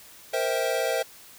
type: chord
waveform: square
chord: C dominant seventh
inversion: third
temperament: equal with one note detuned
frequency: 466.2 / 523.3 / 650.9 / 784 Hz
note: Bb4 / C5 / E5 / G5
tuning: 0 / 0 / -22 / 0 cents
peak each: -31 / -29 / -29 / -34 dBFS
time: 0.33-1.03 s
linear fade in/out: 10 ms
effects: white hiss -49 dBFS RMS until 1.38 s